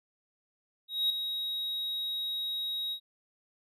triangle tone with ADSR envelope, 3800 Hz, A#7, 33 cents sharp, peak -22 dBFS, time 0.88-3 s, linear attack 220 ms, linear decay 3 ms, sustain -8 dB, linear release 80 ms, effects none

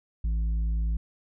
triangle tone with tanh clipping, 55 Hz, A1, in tune, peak -25 dBFS, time 0.24-0.97 s, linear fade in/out 5 ms, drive 10 dB, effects none

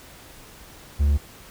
triangle tone, 72 Hz, D2, 34 cents flat, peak -14 dBFS, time 0.99-1.18 s, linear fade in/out 20 ms, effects pink hiss -46 dBFS RMS until 1.5 s

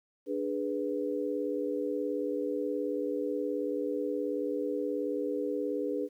sine chord, G# diminished, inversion second, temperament equal, 293.7 / 415.3 / 493.9 Hz, D4 / G#4 / B4, 0 / 0 / 0 cents, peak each -34 dBFS, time 0.26-6.09 s, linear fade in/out 50 ms, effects 11-bit

